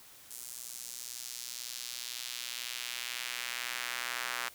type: tone with high-pass filter sweep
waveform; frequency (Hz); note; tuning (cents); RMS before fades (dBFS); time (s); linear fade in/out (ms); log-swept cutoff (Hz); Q
square; 61; B1; -21; -40; 0.3-4.49; 10; 8500 to 1400; 1.2
effects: white hiss -55 dBFS RMS until 4.54 s